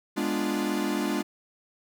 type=chord; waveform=45% pulse; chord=G# diminished seventh; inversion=none; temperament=equal; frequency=207.7 / 246.9 / 293.7 / 349.2 Hz; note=G#3 / B3 / D4 / F4; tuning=0 / 0 / 0 / 0 cents; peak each=-31 / -33 / -30 / -32 dBFS; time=0.16-1.23 s; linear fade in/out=20 ms; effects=none